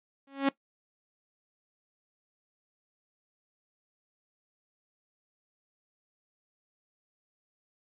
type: tone with exponential growth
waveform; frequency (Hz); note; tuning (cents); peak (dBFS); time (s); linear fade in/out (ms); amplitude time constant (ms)
sawtooth; 274.8; C#4; -15; -16; 0.27-0.49; 5; 46
effects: noise-tail reverb RT60 0.1 s tail -19 dB re dry + resampled to 8000 Hz

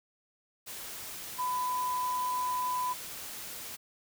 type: tone in noise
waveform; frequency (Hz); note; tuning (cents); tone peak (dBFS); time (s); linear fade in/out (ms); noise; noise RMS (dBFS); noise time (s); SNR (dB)
sine; 1000; B5; +21; -29; 1.38-2.94; 20; white; -42; 0.66-3.77; +10
effects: none

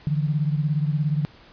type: beating tone pair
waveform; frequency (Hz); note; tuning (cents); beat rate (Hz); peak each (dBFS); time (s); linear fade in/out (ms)
sine; 146.83 / 163.83; D3 / E3; 0 / -10; 17; -21 / -26; 0.07-1.25; 0
effects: pink hiss -50 dBFS RMS until 1.52 s + resampled to 11025 Hz

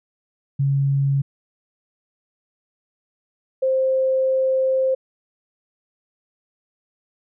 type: tone pair in turn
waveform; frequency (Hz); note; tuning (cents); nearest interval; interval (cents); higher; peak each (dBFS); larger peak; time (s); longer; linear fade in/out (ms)
sine; 138.59 / 525.2; C#3 / C5; 0 / +6; octave + major seventh; 2306; second; -16; neither; 0.59-1.22 / 3.62-4.95; second; 10
effects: none

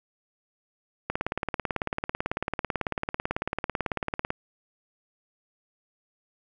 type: click train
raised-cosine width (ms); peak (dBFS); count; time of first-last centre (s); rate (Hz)
0.5; -12; 59; 1.1-4.304; 18.1
effects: none

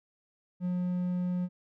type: tone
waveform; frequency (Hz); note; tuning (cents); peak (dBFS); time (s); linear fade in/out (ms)
triangle; 179.5; F3; +48; -26; 0.6-1.49; 50
effects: none

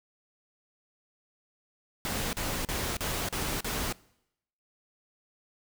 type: noise bursts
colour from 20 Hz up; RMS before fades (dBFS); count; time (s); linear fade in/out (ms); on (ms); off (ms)
pink; -32; 6; 2.05-3.925; 0; 280; 39
effects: noise-tail reverb RT60 0.8 s tail -23 dB re dry

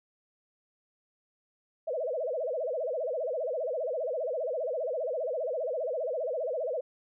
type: tone with vibrato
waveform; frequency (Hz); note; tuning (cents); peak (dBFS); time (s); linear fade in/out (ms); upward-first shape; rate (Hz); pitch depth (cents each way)
sine; 565; C#5; +33; -29; 1.87-6.81; 10; sine; 15; 270
effects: none

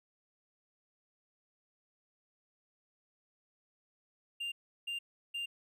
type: tone bursts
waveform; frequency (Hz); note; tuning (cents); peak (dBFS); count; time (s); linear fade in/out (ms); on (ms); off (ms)
triangle; 2794; F7; 0; -34; 3; 4.4-5.46; 10; 120; 350
effects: none

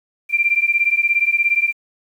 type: beating tone pair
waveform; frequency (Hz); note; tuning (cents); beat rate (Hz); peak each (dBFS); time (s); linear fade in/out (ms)
sine; 2360 / 2377; D7 / D7; +8 / +20; 17; -17; 0.29-1.73; 50
effects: 8-bit

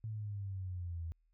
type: exponential sweep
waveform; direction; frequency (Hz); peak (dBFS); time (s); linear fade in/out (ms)
sine; down; 111.2 to 81; -38; 0.04-1.12; 0
effects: added 40 Hz sine -70 dBFS peak until 1.33 s

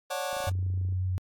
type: chord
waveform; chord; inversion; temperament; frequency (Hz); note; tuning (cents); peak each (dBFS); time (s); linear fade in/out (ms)
sawtooth; D major seventh; third; just; 550.6 / 587.3 / 734.2 / 881; C#5 / D5 / F#5 / A5; -12 / 0 / -14 / +2; -30 / -32 / -31 / -36; 0.1-0.5; 10
type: click train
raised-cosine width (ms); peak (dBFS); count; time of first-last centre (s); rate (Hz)
3; -36; 17; 0.33-0.925; 26.9
type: tone with vibrato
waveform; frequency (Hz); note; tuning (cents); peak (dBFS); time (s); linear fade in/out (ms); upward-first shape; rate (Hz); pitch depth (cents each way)
sine; 92.5; F#2; 0; -26; 0.47-1.18; 0; sine; 7.3; 11
effects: AAC 64 kbps

